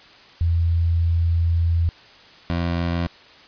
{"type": "tone pair in turn", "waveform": ["sine", "20% pulse"], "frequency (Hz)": [84.1, 85.77], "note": ["E2", "F2"], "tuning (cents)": [35, -31], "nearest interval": "unison", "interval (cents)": 34, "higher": "second", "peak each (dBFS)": -16, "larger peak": "neither", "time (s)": [[0.41, 1.89], [2.5, 3.07]], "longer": "first", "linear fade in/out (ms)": 0, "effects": ["white hiss -47 dBFS RMS until 3.47 s", "resampled to 11025 Hz"]}